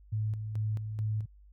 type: tone with tremolo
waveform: sine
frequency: 107.7 Hz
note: A2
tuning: 37 cents flat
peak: -28 dBFS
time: 0.12-1.26 s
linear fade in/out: 10 ms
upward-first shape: square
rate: 2.3 Hz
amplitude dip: 50%
effects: added 50 Hz sine -53 dBFS peak until 1.52 s